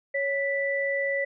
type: tone pair together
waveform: sine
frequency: 555 / 1974.6 Hz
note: C#5 / B6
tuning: +2 / -1 cents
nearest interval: octave + minor seventh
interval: 2197 cents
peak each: -27 dBFS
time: 0.14-1.25 s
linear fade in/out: 10 ms
effects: none